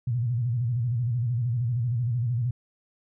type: tone with vibrato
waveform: sine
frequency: 119.7 Hz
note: A#2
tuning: 46 cents sharp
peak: -23 dBFS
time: 0.07-2.51 s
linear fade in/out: 5 ms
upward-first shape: square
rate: 13 Hz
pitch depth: 95 cents each way
effects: none